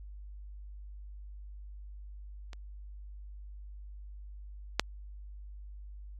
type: clicks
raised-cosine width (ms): 0.2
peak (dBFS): -28 / -6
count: 2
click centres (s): 2.532 / 4.796
effects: added 50 Hz sine -43 dBFS peak until 6.19 s + MP3 96 kbps